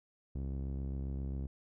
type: tone with low-pass filter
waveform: sawtooth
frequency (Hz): 67.5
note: C#2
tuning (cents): -45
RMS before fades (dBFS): -38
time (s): 0.35-1.47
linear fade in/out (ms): 5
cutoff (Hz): 300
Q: 0.76
effects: none